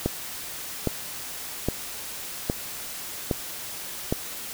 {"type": "click train", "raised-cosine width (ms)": 2, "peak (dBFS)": -9, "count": 6, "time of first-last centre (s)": [0.06, 4.125], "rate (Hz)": 1.23, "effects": ["white hiss -36 dBFS RMS until 4.53 s"]}